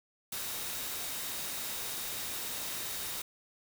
sine tone in noise, 3749 Hz, A#7, 9 cents sharp, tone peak -49 dBFS, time 0.32-3.22 s, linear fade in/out 5 ms, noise white, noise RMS -38 dBFS, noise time 0.32-3.22 s, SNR -14 dB, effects none

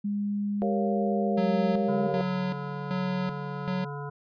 sine tone, 204.2 Hz, G#3, 29 cents flat, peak -26 dBFS, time 0.04-2.08 s, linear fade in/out 10 ms
sine chord, G half-diminished seventh, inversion none, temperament equal, 392 / 466.2 / 554.4 / 698.5 Hz, G4 / Bb4 / Db5 / F5, 0 / 0 / 0 / 0 cents, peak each -32 dBFS, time 0.62-2.21 s, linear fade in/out 0 ms
square tone with tremolo, 184.8 Hz, F#3, 2 cents flat, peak -28 dBFS, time 1.37-3.85 s, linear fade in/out 10 ms, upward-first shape square, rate 1.3 Hz, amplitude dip 70%
harmonic tone, 143.4 Hz, D3, 41 cents flat, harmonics 1 / 3 / 5 / 7 / 9 / 10, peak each -35 / -40 / -44 / -41 / -49 / -46 dBFS, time 1.88-4.1 s, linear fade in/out 10 ms
effects resampled to 11025 Hz

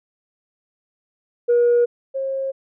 sine tone pair in turn, 479.1 / 537.8 Hz, A#4 / C5, +47 / +47 cents, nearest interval major second, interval 200 cents, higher second, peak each -11 / -21 dBFS, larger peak first, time 1.48-1.86 / 2.14-2.52 s, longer neither, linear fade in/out 20 ms, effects tanh soft clip ceiling -10 dBFS

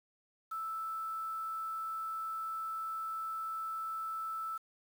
sine tone with quantisation, 1318.5 Hz, E6, in tune, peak -36 dBFS, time 0.51-4.58 s, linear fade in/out 10 ms, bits 9, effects none

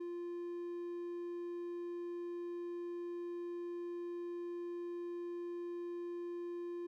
triangle tone, 347.7 Hz, F4, 8 cents flat, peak -38 dBFS, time 0-6.87 s, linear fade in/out 10 ms, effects none

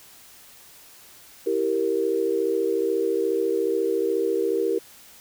sine chord, E diminished, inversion none, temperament equal, 329.6 / 392 / 466.2 Hz, E4 / G4 / Bb4, 0 / 0 / 0 cents, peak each -28 / -24 / -24 dBFS, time 1.46-4.79 s, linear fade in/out 10 ms, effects white hiss -49 dBFS RMS until 5.2 s

